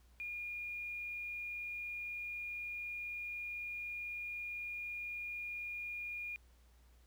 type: tone with quantisation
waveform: sine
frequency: 2426 Hz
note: D#7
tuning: 44 cents flat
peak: -40 dBFS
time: 0.2-6.36 s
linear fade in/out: 0 ms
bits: 11
effects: added 60 Hz sine -62 dBFS peak until 7.06 s + pink hiss -72 dBFS RMS until 7.06 s